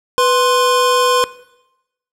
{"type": "tone pair together", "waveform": "square", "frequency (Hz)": [494.9, 1048.7], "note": ["B4", "C6"], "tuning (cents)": [4, 4], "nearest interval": "octave + minor second", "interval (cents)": 1300, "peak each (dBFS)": -14, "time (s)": [0.18, 1.24], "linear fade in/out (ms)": 0, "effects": ["noise-tail reverb RT60 0.9 s tail -19 dB re dry", "low-pass 11000 Hz 12 dB/octave"]}